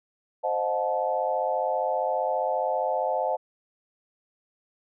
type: tone cluster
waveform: sine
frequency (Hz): 523 / 618 / 718 / 869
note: C5 / D#5 / F5 / A5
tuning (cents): -1 / -12 / +48 / -22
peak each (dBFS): -29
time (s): 0.43-3.37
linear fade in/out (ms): 20
effects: none